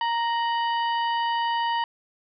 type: harmonic tone with a mistuned harmonic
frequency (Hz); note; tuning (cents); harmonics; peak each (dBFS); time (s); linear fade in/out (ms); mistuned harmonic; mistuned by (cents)
932.3; A#5; 0; 1 / 2 / 3 / 4 / 5; -23 / -32 / -33 / -47 / -43; 0.01-1.84; 2; 3; +100
effects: none